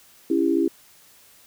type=chord; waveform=sine; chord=C# diminished; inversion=none; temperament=just; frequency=277.2 / 332.6 / 399.1 Hz; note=C#4 / E4 / G4; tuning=0 / +16 / +31 cents; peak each=-23 / -20 / -25 dBFS; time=0.3-0.68 s; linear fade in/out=5 ms; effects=white hiss -53 dBFS RMS until 1.46 s